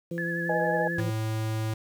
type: harmonic tone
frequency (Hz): 170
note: F3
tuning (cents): -46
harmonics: 1 / 2 / 3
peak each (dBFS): -32 / -35 / -37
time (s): 0.11-1.1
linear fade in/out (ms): 5
type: tone with vibrato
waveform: sine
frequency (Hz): 1701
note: G#6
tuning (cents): +41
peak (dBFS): -30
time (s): 0.18-1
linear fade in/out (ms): 0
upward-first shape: triangle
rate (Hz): 11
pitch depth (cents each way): 45
type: chord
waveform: sine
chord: G# minor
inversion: first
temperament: equal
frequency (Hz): 493.9 / 622.3 / 830.6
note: B4 / D#5 / G#5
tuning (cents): 0 / 0 / 0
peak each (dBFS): -29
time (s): 0.49-0.88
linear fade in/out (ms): 5
type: tone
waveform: square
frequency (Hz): 110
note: A2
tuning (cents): 0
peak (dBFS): -28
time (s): 0.98-1.74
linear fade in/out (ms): 5
effects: 9-bit